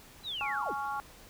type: linear sweep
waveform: sine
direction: down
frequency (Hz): 4083 to 61.74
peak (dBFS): -34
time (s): 0.23-0.75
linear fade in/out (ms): 50
type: harmonic tone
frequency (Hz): 278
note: C#4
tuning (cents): +5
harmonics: 3 / 4 / 5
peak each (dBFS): -35 / -37 / -39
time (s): 0.41-1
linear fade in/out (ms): 0
effects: pink hiss -54 dBFS RMS until 1.29 s